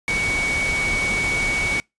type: tone in noise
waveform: sine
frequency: 2242 Hz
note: C#7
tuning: 19 cents sharp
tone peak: -20 dBFS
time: 0.08-1.8 s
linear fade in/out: 0 ms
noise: pink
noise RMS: -27 dBFS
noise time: 0.08-1.8 s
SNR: +4 dB
effects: noise-tail reverb RT60 0.2 s tail -26 dB re dry + resampled to 22050 Hz